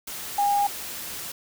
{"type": "tone in noise", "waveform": "sine", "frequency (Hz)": 812, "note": "G#5", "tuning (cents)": -39, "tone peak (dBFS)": -19, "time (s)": [0.38, 0.67], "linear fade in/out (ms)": 5, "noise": "white", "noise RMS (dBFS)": -35, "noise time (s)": [0.07, 1.32], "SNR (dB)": 13, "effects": []}